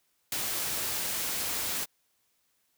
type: noise with ADSR envelope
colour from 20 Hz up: white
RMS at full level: -29 dBFS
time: 0.32-1.86 s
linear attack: 3 ms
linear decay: 6 ms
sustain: -3 dB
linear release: 31 ms
effects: white hiss -73 dBFS RMS until 2.77 s